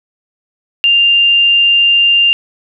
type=tone; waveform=sine; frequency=2794 Hz; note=F7; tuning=in tune; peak=-6 dBFS; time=0.84-2.33 s; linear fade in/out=0 ms; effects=none